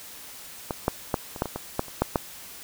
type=clicks; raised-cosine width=1 ms; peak=-13 / -7 / -8 / -22 / -9 / -17 / -16 / -9 / -28 / -6 / -7 dBFS; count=11; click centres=0.708 / 0.881 / 1.142 / 1.362 / 1.421 / 1.457 / 1.56 / 1.794 / 1.883 / 2.02 / 2.158 s; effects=white hiss -43 dBFS RMS until 2.63 s